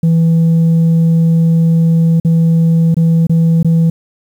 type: tone with dropouts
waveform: sine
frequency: 164.81 Hz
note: E3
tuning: in tune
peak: -4 dBFS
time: 0.03-3.9 s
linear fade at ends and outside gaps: 5 ms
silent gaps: 2.2-2.248 / 2.944-2.967 / 3.269-3.295 / 3.629-3.646 s
effects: tanh soft clip ceiling -6 dBFS + 7-bit